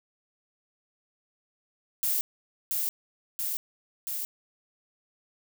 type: noise with echo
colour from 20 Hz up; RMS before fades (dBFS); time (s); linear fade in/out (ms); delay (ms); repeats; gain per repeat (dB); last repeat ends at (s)
violet; -27; 2.03-2.21; 0; 680; 3; -2; 4.25
effects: none